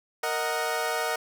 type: chord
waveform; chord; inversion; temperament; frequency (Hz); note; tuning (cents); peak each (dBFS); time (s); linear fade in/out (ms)
20% pulse; D# minor; second; equal with one note detuned; 464.8 / 622.3 / 740; A#4 / D#5 / F#5; -5 / 0 / 0; -26; 0.23-1.16; 5
effects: none